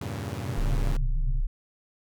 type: chord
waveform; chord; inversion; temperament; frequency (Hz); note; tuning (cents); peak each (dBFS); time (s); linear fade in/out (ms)
sawtooth; E diminished seventh; none; equal; 82.41 / 98 / 116.54 / 138.59; E2 / G2 / Bb2 / Db3; 0 / 0 / 0 / 0; -35 / -31 / -33 / -34; 0.01-0.97; 5
type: band-pass noise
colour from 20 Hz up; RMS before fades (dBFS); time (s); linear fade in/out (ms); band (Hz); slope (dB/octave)
white; -36; 0.41-1.41; 20; 110 to 140; 96
type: tone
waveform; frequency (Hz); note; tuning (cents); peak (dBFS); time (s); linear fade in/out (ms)
sine; 32.08; C1; -33; -22; 0.57-1.47; 10
effects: none